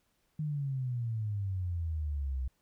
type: exponential sweep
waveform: sine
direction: down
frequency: 155.56 to 62.7 Hz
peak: -31 dBFS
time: 0.39-2.48 s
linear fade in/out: 5 ms
effects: pink hiss -75 dBFS RMS until 2.61 s